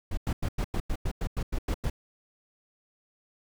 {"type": "noise bursts", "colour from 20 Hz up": "brown", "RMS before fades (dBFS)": -28, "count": 12, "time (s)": [0.11, 1.9], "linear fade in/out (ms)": 5, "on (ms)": 63, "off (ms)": 94, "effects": []}